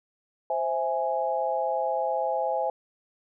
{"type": "chord", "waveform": "sine", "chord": "C augmented", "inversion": "none", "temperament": "equal", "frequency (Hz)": [523.3, 659.3, 830.6], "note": ["C5", "E5", "G#5"], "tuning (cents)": [0, 0, 0], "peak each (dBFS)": [-29, -29, -28], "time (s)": [0.5, 2.7], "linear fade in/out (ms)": 2, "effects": []}